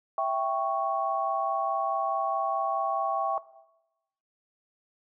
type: chord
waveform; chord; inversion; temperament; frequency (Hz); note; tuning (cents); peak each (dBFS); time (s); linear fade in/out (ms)
sine; C# diminished; first; equal; 659.3 / 784 / 1108.7; E5 / G5 / C#6; 0 / 0 / 0; -29; 0.18-3.38; 2
effects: noise-tail reverb RT60 0.9 s tail -17 dB re dry